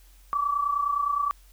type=tone pair together; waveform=sine; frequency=1127.3 / 1157 Hz; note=C#6 / D6; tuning=+29 / -26 cents; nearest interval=unison; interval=45 cents; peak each=-29 / -24 dBFS; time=0.33-1.31 s; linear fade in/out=0 ms; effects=added 45 Hz sine -51 dBFS peak until 1.52 s + white hiss -60 dBFS RMS until 1.52 s